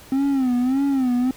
triangle tone with vibrato, 261.6 Hz, C4, in tune, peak -15 dBFS, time 0.12-1.31 s, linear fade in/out 2 ms, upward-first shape sine, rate 1.7 Hz, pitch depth 120 cents each way, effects pink hiss -45 dBFS RMS until 1.36 s

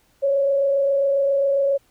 sine tone with frequency modulation, 554.4 Hz, C#5, in tune, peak -16 dBFS, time 0.22-1.78 s, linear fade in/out 20 ms, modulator 27.4 Hz, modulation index 0.36, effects pink hiss -61 dBFS RMS until 1.9 s

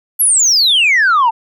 sine exponential sweep, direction down, 11840 to 872 Hz, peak -6 dBFS, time 0.19-1.31 s, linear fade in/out 20 ms, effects tanh soft clip ceiling -6 dBFS

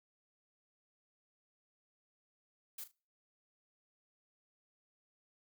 blue noise with echo, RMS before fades -45 dBFS, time 2.78-2.84 s, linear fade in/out 5 ms, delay 38 ms, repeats 2, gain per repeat -13 dB, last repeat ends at 2.916 s, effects noise-tail reverb RT60 0.4 s tail -26 dB re dry

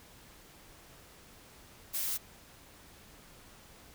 blue noise, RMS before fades -34 dBFS, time 1.93-2.18 s, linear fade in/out 20 ms, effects pink hiss -56 dBFS RMS until 3.94 s

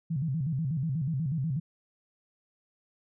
sine tone with vibrato, 146.7 Hz, D3, 2 cents flat, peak -27 dBFS, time 0.1-1.6 s, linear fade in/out 10 ms, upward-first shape square, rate 8.2 Hz, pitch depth 190 cents each way, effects none

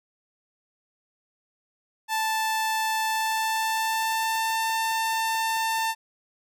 sawtooth tone with pitch glide, 880 to 895.4 Hz, A5 to A5, 0 to +30 cents, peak -20 dBFS, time 2.08-5.95 s, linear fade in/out 50 ms, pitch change +30 cents, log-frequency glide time 3.07-4.65 s, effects none

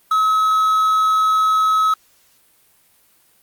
triangle tone with quantisation, 1284 Hz, E6, 46 cents flat, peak -11 dBFS, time 0.11-1.94 s, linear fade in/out 5 ms, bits 6, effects white hiss -56 dBFS RMS until 3.42 s + Opus 32 kbps

